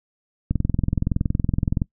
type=click train; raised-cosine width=5 ms; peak=-8 dBFS; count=29; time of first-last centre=0.51-1.818 s; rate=21.4 Hz; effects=noise-tail reverb RT60 0.1 s tail -23 dB re dry